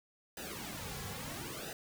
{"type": "noise with flanger", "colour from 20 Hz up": "pink", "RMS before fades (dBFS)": -43, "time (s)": [0.37, 1.73], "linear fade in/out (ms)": 2, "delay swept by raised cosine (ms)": [0.9, 3.3], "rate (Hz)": 0.75, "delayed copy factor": -0.9, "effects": []}